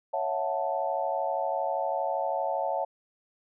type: chord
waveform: sine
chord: F# minor seventh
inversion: second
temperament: equal with one note detuned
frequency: 554.4 / 659.3 / 731.9 / 880 Hz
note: C#5 / E5 / F#5 / A5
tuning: 0 / 0 / -19 / 0 cents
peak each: -32 dBFS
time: 0.13-2.85 s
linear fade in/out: 10 ms
effects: none